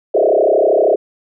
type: tone with frequency modulation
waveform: sine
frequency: 523.3 Hz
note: C5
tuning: in tune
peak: -9 dBFS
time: 0.14-0.96 s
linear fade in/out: 10 ms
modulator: 32.8 Hz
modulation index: 4.5
effects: none